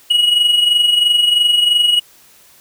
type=tone with amplitude modulation; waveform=triangle; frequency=2906 Hz; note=F#7; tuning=32 cents flat; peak=-6 dBFS; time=0.1-2 s; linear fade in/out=10 ms; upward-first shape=sine; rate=23 Hz; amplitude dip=55%; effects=white hiss -47 dBFS RMS until 2.6 s